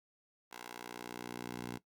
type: tone with high-pass filter sweep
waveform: 10% pulse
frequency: 60.2 Hz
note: B1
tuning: 44 cents flat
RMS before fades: -45 dBFS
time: 0.51-1.78 s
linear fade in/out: 10 ms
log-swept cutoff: 730 to 150 Hz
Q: 0.77
effects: noise-tail reverb RT60 0.1 s tail -18 dB re dry + Opus 48 kbps